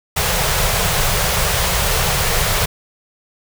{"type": "band-stop noise", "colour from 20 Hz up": "pink", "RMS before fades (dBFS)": -17, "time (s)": [0.16, 2.66], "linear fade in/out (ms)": 10, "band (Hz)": [180, 410], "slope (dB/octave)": 48, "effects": []}